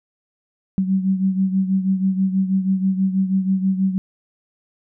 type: beating tone pair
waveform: sine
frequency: 189.4 / 195.6 Hz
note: F#3 / G3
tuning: +41 / -4 cents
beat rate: 6.2 Hz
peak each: -17 / -23 dBFS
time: 0.78-3.98 s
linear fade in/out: 0 ms
effects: none